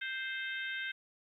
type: harmonic tone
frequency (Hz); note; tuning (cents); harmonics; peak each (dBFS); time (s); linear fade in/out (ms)
523.3; C5; 0; 3 / 4 / 5 / 6 / 7; -38 / -42 / -46 / -46 / -47; 0.01-0.92; 10
effects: 12-bit